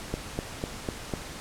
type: click train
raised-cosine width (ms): 2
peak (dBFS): -15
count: 5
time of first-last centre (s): 0.14-1.138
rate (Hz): 4.01
effects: pink hiss -40 dBFS RMS until 1.4 s + low-pass 10000 Hz 12 dB/octave